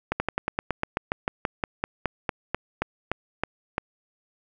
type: slowing click train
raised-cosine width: 0.5 ms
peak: -9 dBFS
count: 21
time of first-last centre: 0.12-3.781 s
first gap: 80 ms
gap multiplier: 1.08
effects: none